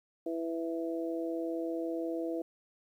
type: harmonic tone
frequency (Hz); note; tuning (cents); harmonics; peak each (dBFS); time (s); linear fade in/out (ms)
165.3; E3; +5; 2 / 3 / 4; -34 / -38 / -40; 0.26-2.42; 5
effects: 11-bit